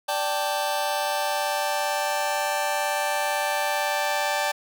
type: chord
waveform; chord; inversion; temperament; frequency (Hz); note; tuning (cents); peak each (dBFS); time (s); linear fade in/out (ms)
sawtooth; D suspended fourth; none; just; 587.3 / 783.1 / 881; D5 / G5 / A5; 0 / -2 / +2; -24 / -24 / -24; 0.08-4.52; 10
effects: none